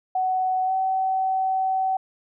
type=tone with pitch glide; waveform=sine; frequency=747 to 760.1 Hz; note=F#5 to F#5; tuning=+16 to +46 cents; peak=-20 dBFS; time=0.15-1.97 s; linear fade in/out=5 ms; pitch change=+30 cents; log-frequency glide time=0.65-0.72 s; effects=none